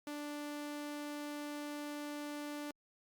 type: tone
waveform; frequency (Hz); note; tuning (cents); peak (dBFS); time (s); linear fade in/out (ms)
sawtooth; 293.7; D4; 0; -37; 0.07-2.71; 2
effects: Opus 48 kbps